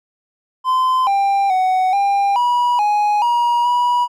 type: tone with pitch steps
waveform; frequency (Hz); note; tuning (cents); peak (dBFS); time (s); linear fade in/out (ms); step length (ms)
triangle; 1029 / 793 / 746 / 799 / 971 / 833 / 955 / 972; C6 / G5 / F#5 / G5 / B5 / G#5 / A#5 / B5; -29 / +20 / +14 / +33 / -30 / +5 / +42 / -28; -11; 0.64-4.08; 50; 430
effects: none